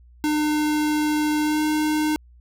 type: tone with pitch glide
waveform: square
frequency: 302.3 to 305.8 Hz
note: D#4 to D#4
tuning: -50 to -30 cents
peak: -20 dBFS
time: 0.24-2.16 s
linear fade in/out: 0 ms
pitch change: +20 cents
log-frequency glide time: 1.42-1.61 s
effects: added 60 Hz sine -47 dBFS peak until 2.4 s